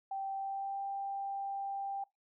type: tone with pitch glide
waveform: sine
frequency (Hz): 780 to 790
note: G5 to G5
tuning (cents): -9 to +13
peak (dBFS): -35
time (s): 0.11-2.04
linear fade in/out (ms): 5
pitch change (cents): +22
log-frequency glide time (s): 0.35-0.82
effects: noise-tail reverb RT60 0.2 s tail -23 dB re dry